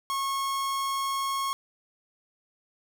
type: tone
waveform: 45% pulse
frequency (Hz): 1092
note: C#6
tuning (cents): -26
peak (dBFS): -27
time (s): 0.1-1.53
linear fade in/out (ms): 0
effects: 11-bit